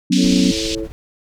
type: chord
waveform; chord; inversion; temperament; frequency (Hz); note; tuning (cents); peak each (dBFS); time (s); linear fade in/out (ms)
sine; F# suspended fourth; none; equal; 185 / 246.9 / 277.2; F#3 / B3 / C#4; 0 / 0 / 0; -16 / -17 / -16; 0.1-0.52; 10
type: band-pass noise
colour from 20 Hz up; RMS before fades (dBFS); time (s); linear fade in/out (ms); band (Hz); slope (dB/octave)
white; -25; 0.12-0.75; 2; 2700 to 5800; 24
type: harmonic tone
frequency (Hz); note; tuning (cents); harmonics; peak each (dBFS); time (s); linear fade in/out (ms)
110; A2; 0; 3 / 4 / 5; -24 / -27 / -31; 0.16-0.88; 50
type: noise with tremolo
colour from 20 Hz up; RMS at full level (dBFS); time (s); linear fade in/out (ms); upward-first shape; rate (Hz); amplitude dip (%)
brown; -29; 0.24-0.92; 0; triangle; 15; 60
effects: none